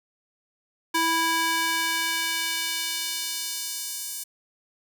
square tone with high-pass filter sweep, 328.5 Hz, E4, 6 cents flat, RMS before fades -27 dBFS, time 0.94-4.24 s, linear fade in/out 10 ms, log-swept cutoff 740 to 7900 Hz, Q 0.87, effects none

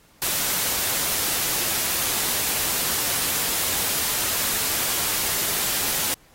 white noise, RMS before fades -24 dBFS, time 0.22-6.14 s, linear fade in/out 0 ms, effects pink hiss -56 dBFS RMS until 6.34 s + AAC 48 kbps

